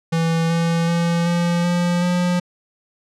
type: tone with pitch steps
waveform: square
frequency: 164.81 / 167.3 / 169.84 / 172.41 / 175.01 / 177.66 Hz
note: E3 / E3 / F3 / F3 / F3 / F3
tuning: 0 / +26 / -48 / -22 / +4 / +30 cents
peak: -17 dBFS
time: 0.12-2.4 s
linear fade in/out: 10 ms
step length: 380 ms
effects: low-pass 8000 Hz 12 dB/octave